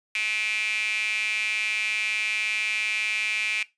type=tone with high-pass filter; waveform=sawtooth; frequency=214.5 Hz; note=A3; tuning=44 cents flat; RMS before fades=-27 dBFS; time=0.15-3.63 s; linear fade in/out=2 ms; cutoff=2400 Hz; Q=9.8; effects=noise-tail reverb RT60 0.2 s tail -19 dB re dry + resampled to 22050 Hz